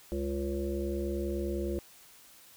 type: harmonic tone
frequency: 69.7 Hz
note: C#2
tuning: 10 cents sharp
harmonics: 1 / 3 / 5 / 7 / 8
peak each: -35 / -38 / -34 / -41 / -41 dBFS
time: 0.12-1.79 s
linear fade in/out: 0 ms
effects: white hiss -56 dBFS RMS until 2.56 s